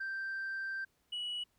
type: tone pair in turn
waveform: sine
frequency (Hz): 1568 / 2933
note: G6 / F#7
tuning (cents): 0 / -16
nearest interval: major seventh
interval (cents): 1084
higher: second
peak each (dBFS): -34 / -34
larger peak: neither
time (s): 0-0.85 / 1.12-1.44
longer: first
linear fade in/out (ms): 10
effects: tanh soft clip ceiling -34 dBFS + pink hiss -75 dBFS RMS until 1.58 s